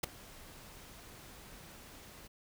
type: noise with ADSR envelope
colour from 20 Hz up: pink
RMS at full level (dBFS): -29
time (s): 0.03-2.28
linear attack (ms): 9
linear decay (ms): 7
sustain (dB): -24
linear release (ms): 16
effects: none